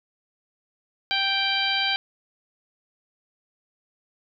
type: harmonic tone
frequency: 784 Hz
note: G5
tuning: in tune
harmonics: 1 / 2 / 3 / 4 / 5 / 6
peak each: -30 / -29 / -28 / -26 / -29 / -31 dBFS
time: 1.11-1.96 s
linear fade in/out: 0 ms
effects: none